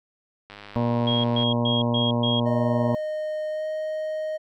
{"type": "click train", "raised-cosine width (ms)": 0.3, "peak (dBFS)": -25, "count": 96, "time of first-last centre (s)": [0.5, 1.431], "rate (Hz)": 102}
{"type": "harmonic tone", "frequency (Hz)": 119, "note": "A#2", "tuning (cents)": 36, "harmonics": [1, 2, 3, 4, 5, 6, 7, 8, 9], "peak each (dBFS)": [-25, -24, -37, -32, -29, -39, -38, -33, -38], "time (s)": [0.76, 2.95], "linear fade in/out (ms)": 0}
{"type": "tone bursts", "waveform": "sine", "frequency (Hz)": 3273, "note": "G#7", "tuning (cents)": -26, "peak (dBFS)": -24, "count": 5, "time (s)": [1.07, 2.4], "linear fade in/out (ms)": 5, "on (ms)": 170, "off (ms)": 120}
{"type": "tone with pitch glide", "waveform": "triangle", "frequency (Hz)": [616, 622.4], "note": ["D#5", "D#5"], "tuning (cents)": [-17, 0], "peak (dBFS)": -24, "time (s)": [2.45, 4.38], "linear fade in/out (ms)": 20, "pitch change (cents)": 17, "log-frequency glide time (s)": [3.5, 3.65]}
{"effects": []}